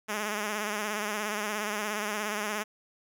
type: tone with vibrato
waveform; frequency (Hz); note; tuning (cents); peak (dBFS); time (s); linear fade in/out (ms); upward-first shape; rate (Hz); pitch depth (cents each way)
5% pulse; 210.2; G#3; +21; -19; 0.08-2.64; 20; sine; 17; 56
effects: none